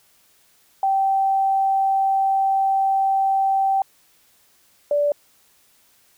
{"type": "tone pair in turn", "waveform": "sine", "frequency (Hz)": [777, 582.1], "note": ["G5", "D5"], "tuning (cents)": [-16, -15], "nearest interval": "perfect fourth", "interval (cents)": 499, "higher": "first", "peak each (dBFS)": -16, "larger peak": "neither", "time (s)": [[0.83, 3.82], [4.91, 5.12]], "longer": "first", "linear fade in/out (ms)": 2, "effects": ["white hiss -58 dBFS RMS until 6.17 s"]}